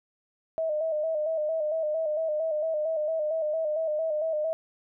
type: tone with vibrato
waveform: sine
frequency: 626 Hz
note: D#5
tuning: 10 cents sharp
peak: -25 dBFS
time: 0.58-4.53 s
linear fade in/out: 0 ms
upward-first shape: square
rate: 4.4 Hz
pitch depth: 55 cents each way
effects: none